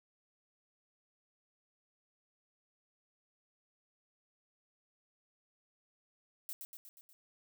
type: noise with echo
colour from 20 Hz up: violet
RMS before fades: -42 dBFS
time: 6.49-6.53 s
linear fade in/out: 0 ms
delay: 120 ms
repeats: 5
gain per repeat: -4 dB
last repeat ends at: 7.13 s
effects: none